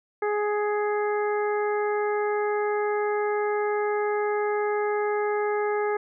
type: harmonic tone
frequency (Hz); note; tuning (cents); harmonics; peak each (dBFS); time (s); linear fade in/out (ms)
417.1; G#4; +7; 1 / 2 / 3 / 4 / 5; -24 / -30 / -34 / -36 / -38; 0.22-5.97; 5
effects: none